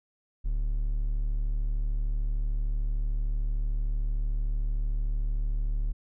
triangle tone, 36.66 Hz, D1, 2 cents flat, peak -23 dBFS, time 0.44-5.93 s, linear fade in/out 20 ms, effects none

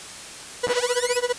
40% pulse tone with tremolo, 490 Hz, B4, 14 cents flat, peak -17 dBFS, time 0.63-1.33 s, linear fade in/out 10 ms, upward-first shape sine, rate 15 Hz, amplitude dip 95%
5% pulse linear sweep, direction up, 77.6 to 2613 Hz, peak -17 dBFS, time 0.67-1.17 s, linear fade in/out 0 ms
effects white hiss -38 dBFS RMS until 1.38 s + resampled to 22050 Hz

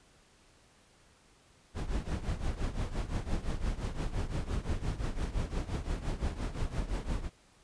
brown noise with tremolo, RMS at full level -30 dBFS, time 1.74-7.3 s, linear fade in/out 50 ms, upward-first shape triangle, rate 5.8 Hz, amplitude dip 85%, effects pink hiss -63 dBFS RMS until 7.63 s + resampled to 22050 Hz

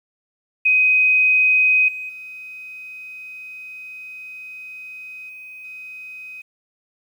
sine tone with level steps, 2514 Hz, D#7, 17 cents sharp, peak -12 / -27 / -33 / -35 / -33 dBFS, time 0.65-6.42 s, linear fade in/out 10 ms, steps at 1.88 / 2.09 / 5.29 / 5.64 s, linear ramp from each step 5 ms, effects 9-bit

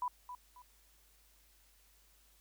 sine tone with echo, 990 Hz, B5, 4 cents sharp, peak -33 dBFS, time 0.02-0.08 s, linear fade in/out 2 ms, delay 270 ms, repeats 2, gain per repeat -10 dB, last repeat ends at 0.62 s, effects added 50 Hz sine -68 dBFS peak until 2.4 s + white hiss -68 dBFS RMS until 2.4 s

